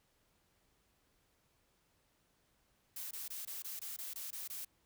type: noise bursts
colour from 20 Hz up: blue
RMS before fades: -44 dBFS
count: 10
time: 2.96-4.649 s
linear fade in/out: 5 ms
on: 150 ms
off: 21 ms
effects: pink hiss -75 dBFS RMS until 4.85 s